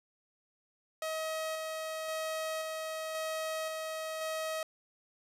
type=tone with tremolo; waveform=sawtooth; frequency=635 Hz; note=D#5; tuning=35 cents sharp; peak=-30 dBFS; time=1.02-4.63 s; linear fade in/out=2 ms; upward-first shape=square; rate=0.94 Hz; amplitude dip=25%; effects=resampled to 32000 Hz + 11-bit